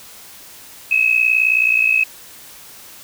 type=tone pair together; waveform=sine; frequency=2540 / 2599 Hz; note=D#7 / E7; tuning=+35 / -25 cents; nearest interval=unison; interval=40 cents; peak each=-15 dBFS; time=0.91-2.04 s; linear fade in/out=5 ms; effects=white hiss -40 dBFS RMS until 3.03 s